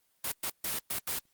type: noise bursts at uneven times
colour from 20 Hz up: white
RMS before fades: -33 dBFS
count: 5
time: 0.24-0.32 / 0.43-0.5 / 0.64-0.79 / 0.9-0.99 / 1.07-1.19 s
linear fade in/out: 5 ms
effects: white hiss -72 dBFS RMS until 1.33 s + Opus 24 kbps